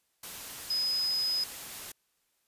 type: tone in noise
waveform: sine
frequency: 5040 Hz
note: D#8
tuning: 21 cents sharp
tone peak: -27 dBFS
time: 0.7-1.44 s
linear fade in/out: 5 ms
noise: white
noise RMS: -42 dBFS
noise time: 0.23-1.92 s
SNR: +12 dB
effects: white hiss -75 dBFS RMS until 2.47 s + resampled to 32000 Hz